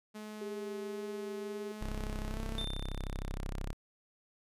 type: tone with pitch glide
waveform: sawtooth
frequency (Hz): 213.2 to 222.9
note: G#3 to A3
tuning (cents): +46 to +23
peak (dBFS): -39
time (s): 0.14-2.65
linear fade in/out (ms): 20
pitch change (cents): +77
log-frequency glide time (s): 2.29-2.4
type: tone with vibrato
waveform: sine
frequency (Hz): 403.3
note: G4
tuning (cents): +49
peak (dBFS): -39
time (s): 0.41-1.72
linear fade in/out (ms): 5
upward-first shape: triangle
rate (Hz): 1.9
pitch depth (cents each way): 25
type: tone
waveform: sawtooth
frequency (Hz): 33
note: C1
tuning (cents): +16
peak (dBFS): -32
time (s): 1.81-3.73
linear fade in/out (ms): 0
type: tone with exponential decay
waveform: triangle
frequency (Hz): 3586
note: A7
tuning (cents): +32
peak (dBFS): -34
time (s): 2.58-3.37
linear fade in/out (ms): 2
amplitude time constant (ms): 170
effects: resampled to 32000 Hz